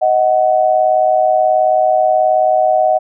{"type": "tone pair together", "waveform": "sine", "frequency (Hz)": [627, 745.6], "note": ["D#5", "F#5"], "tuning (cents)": [13, 13], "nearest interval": "minor third", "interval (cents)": 300, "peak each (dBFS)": -12, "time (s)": [0.01, 2.99], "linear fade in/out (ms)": 20, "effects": []}